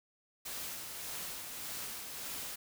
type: noise with tremolo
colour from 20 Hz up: white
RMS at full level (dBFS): -41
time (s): 0.45-2.56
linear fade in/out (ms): 10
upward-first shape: sine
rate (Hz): 1.7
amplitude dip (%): 35
effects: none